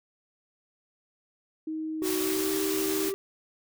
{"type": "tone", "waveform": "sine", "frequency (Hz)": 314.8, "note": "D#4", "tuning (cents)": 20, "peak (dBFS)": -30, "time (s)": [1.67, 3.09], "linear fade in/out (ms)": 5}
{"type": "noise", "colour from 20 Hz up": "white", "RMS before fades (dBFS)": -33, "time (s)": [2.02, 3.13], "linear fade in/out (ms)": 50}
{"type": "tone with pitch glide", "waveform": "triangle", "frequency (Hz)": [373.1, 389.2], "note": ["F#4", "G4"], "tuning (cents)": [14, -12], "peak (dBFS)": -27, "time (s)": [2.02, 3.14], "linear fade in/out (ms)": 0, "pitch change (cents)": 74, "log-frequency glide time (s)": [2.12, 2.55]}
{"effects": []}